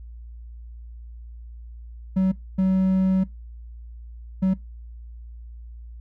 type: tone bursts at uneven times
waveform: triangle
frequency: 188.7 Hz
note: F#3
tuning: 34 cents sharp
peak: -15 dBFS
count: 3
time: 2.16-2.32 / 2.58-3.24 / 4.42-4.54 s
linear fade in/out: 10 ms
effects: noise-tail reverb RT60 0.2 s tail -22 dB re dry + added 58 Hz sine -37 dBFS peak until 6 s